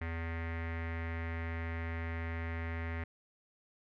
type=tone with low-pass filter; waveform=square; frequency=82.8 Hz; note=E2; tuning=8 cents sharp; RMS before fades=-38 dBFS; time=0.01-3.04 s; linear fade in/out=5 ms; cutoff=2000 Hz; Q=5.2; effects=none